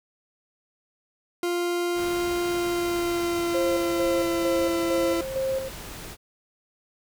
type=tone with pitch glide; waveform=40% pulse; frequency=349.2 to 336.3 Hz; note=F4 to E4; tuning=0 to +35 cents; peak=-23 dBFS; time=1.43-5.21 s; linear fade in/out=2 ms; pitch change=-65 cents; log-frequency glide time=2.45-4.56 s
type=noise; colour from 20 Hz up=pink; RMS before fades=-39 dBFS; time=1.94-6.17 s; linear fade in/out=50 ms
type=tone with tremolo; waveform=sine; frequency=531 Hz; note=C5; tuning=25 cents sharp; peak=-23 dBFS; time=3.54-5.69 s; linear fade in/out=10 ms; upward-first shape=square; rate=2.2 Hz; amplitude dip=55%
effects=none